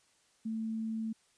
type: tone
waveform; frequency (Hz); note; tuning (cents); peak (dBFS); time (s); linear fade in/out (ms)
sine; 222.2; A3; +17; -33; 0.45-1.13; 10
effects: white hiss -69 dBFS RMS until 1.37 s + resampled to 22050 Hz